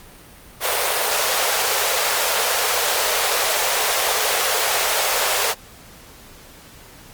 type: high-pass noise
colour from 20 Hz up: pink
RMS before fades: -20 dBFS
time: 0.6-5.55 s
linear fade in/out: 50 ms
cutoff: 440 Hz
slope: 48 dB/octave
effects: pink hiss -44 dBFS RMS until 7.13 s + Opus 48 kbps